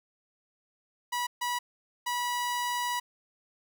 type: tone bursts at uneven times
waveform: sawtooth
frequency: 974 Hz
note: B5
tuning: 24 cents flat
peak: -25 dBFS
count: 3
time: 1.12-1.27 / 1.41-1.59 / 2.06-3 s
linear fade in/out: 10 ms
effects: none